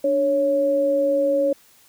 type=tone pair together; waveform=sine; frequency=293.7 / 554.4 Hz; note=D4 / C#5; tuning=0 / 0 cents; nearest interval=major seventh; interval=1100 cents; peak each=-25 / -17 dBFS; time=0.04-1.53 s; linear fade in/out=5 ms; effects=white hiss -54 dBFS RMS until 1.88 s